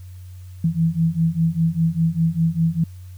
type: beating tone pair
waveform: sine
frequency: 161.6 / 166.6 Hz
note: E3 / E3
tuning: -34 / +19 cents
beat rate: 5 Hz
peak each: -20 / -19 dBFS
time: 0.64-2.84 s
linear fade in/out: 5 ms
effects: added 91 Hz sine -35 dBFS peak until 3.17 s + white hiss -56 dBFS RMS until 3.17 s